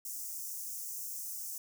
white high-pass noise, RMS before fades -41 dBFS, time 0.05-1.58 s, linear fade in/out 2 ms, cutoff 5700 Hz, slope 48 dB/octave, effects none

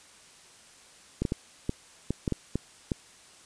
clicks, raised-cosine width 3 ms, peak -14 dBFS, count 9, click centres 1.22 / 1.252 / 1.321 / 1.694 / 2.106 / 2.278 / 2.323 / 2.556 / 2.918 s, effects white hiss -54 dBFS RMS until 3.45 s + resampled to 22050 Hz

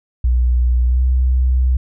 sine tone with pitch glide, 61.1 to 63.51 Hz, B1 to B1, -18 to +49 cents, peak -11 dBFS, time 0.24-1.77 s, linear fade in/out 5 ms, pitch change +67 cents, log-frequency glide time 0.87-1.01 s, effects none

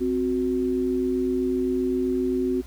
sine tone pair together, 260 / 367.7 Hz, C4 / F#4, -11 / -11 cents, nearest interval tritone, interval 600 cents, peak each -24 dBFS, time 0-2.62 s, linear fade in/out 20 ms, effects added 60 Hz sine -39 dBFS peak until 2.66 s + pink hiss -51 dBFS RMS until 2.66 s

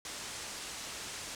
white low-pass noise, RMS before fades -43 dBFS, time 0.05-1.35 s, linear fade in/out 2 ms, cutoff 8400 Hz, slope 24 dB/octave, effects none

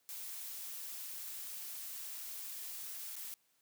blue noise with dropouts, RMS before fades -45 dBFS, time 0.09-3.34 s, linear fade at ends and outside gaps 0 ms, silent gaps 3.156-3.164 s, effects white hiss -75 dBFS RMS until 3.61 s + high-pass 100 Hz 12 dB/octave

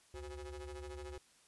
35% pulse ring-modulated tone, 149.8 Hz, D3, 35 cents sharp, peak -40 dBFS, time 0.14-1.18 s, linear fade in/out 2 ms, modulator 218 Hz, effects white hiss -67 dBFS RMS until 1.47 s + resampled to 24000 Hz

